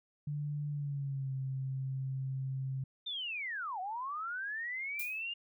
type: tone with pitch glide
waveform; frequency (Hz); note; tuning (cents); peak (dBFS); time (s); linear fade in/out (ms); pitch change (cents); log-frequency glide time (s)
sine; 146.83 to 133.1; D3 to C3; 0 to +30; -34; 0.27-2.84; 5; -170; 0.7-1.32
type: linear two-way sweep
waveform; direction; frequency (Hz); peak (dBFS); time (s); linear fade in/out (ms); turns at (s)
sine; down then up; 3652 to 715 to 2844; -36; 3.06-5.34; 10; 3.8
type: noise with exponential decay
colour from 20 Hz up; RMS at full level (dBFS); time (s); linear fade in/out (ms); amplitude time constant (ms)
violet; -37; 4.99-5.23; 5; 52
effects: none